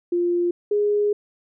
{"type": "tone pair in turn", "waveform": "sine", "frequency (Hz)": [349.2, 414.1], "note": ["F4", "G#4"], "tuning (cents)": [0, -5], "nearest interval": "minor third", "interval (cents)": 295, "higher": "second", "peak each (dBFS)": [-18, -17], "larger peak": "second", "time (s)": [[0.12, 0.51], [0.71, 1.13]], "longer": "second", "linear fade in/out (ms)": 5, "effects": []}